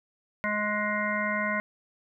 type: harmonic tone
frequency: 209.7 Hz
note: G#3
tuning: 17 cents sharp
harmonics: 1 / 3 / 5 / 7 / 9 / 10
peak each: -33 / -33 / -33 / -33 / -33 / -33 dBFS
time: 0.44-1.6 s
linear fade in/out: 0 ms
effects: none